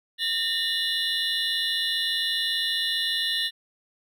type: tone cluster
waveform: triangle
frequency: 1827 / 2902 / 3452 / 3627 / 4011 Hz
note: A#6 / F#7 / A7 / A#7 / B7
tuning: -35 / -34 / -34 / -48 / +26 cents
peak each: -29 dBFS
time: 0.18-3.51 s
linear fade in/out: 50 ms
effects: none